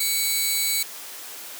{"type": "tone pair together", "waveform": "10% pulse", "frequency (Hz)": [2238, 3988], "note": ["C#7", "B7"], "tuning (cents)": [16, 16], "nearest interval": "minor seventh", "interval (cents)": 1000, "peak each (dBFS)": -16, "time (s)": [0, 0.83], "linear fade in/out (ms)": 5, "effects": ["white hiss -38 dBFS RMS until 1.59 s", "high-pass 300 Hz 12 dB/octave"]}